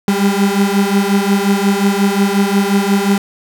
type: beating tone pair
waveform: 35% pulse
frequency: 196.7 / 202.3 Hz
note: G3 / G#3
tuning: +6 / -45 cents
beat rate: 5.6 Hz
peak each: -12 / -13 dBFS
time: 0.08-3.18 s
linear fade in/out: 2 ms
effects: none